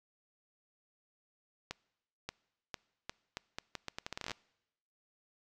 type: accelerating click train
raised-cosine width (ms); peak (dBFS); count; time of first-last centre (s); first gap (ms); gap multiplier
0.2; -21; 19; 1.71-4.316; 580; 0.78
effects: noise-tail reverb RT60 0.9 s tail -24 dB re dry